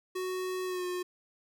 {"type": "tone with pitch glide", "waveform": "square", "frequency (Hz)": [370.1, 360.4], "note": ["F#4", "F#4"], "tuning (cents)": [0, -45], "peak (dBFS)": -33, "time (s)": [0.15, 1.03], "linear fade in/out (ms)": 10, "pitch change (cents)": -45, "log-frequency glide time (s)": [0.65, 0.84], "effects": []}